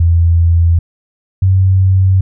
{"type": "tone pair in turn", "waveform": "sine", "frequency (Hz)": [84.3, 94.62], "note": ["E2", "F#2"], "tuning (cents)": [39, 39], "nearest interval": "major second", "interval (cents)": 200, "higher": "second", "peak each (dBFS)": -6, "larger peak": "neither", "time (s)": [[0, 0.79], [1.42, 2.21]], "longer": "neither", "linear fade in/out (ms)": 5, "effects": []}